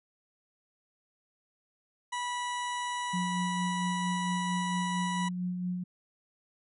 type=harmonic tone; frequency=978 Hz; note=B5; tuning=17 cents flat; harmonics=1 / 2 / 3 / 4 / 6 / 7 / 8 / 9 / 10; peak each=-33 / -39 / -43 / -45 / -49 / -50 / -51 / -52 / -53 dBFS; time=2.12-5.29 s; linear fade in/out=10 ms
type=tone with tremolo; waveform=sine; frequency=180 Hz; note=F#3; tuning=47 cents flat; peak=-29 dBFS; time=3.13-5.84 s; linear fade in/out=10 ms; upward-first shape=sine; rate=4.4 Hz; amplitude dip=35%
effects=none